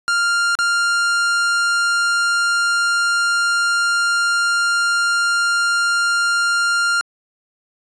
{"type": "tone with dropouts", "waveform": "45% pulse", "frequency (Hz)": 1396.9, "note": "F6", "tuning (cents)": 0, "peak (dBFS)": -15, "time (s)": [0.08, 7.01], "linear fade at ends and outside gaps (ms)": 0, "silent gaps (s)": [0.552, 0.589], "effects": ["resampled to 22050 Hz"]}